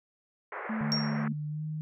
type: band-pass noise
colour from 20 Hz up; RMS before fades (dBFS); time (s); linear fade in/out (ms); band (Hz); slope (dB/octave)
white; -39; 0.52-1.28; 2; 380 to 2000; 48
type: tone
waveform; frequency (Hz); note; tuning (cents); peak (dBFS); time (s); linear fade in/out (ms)
sine; 220; A3; 0; -30; 0.69-1.33; 10
type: tone with pitch glide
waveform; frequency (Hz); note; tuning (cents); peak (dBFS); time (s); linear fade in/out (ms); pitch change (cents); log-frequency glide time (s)
sine; 150 to 154.66; D3 to D#3; +37 to -10; -32; 0.81-1.81; 0; +53; 1.48-1.64
type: tone with exponential decay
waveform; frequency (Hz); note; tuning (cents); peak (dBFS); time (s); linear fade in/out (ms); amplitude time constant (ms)
sine; 5560; F8; -9; -24; 0.92-1.24; 0; 68
effects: none